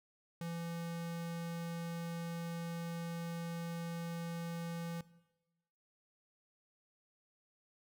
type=tone; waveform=square; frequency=168.6 Hz; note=E3; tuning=39 cents sharp; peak=-40 dBFS; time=0.41-5.01 s; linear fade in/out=2 ms; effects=noise-tail reverb RT60 1.0 s tail -18 dB re dry